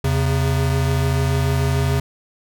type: tone pair together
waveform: square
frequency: 82.31 / 134.9 Hz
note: E2 / C#3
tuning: -2 / -47 cents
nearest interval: major sixth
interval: 855 cents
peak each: -21 / -19 dBFS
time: 0.04-2 s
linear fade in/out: 5 ms
effects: none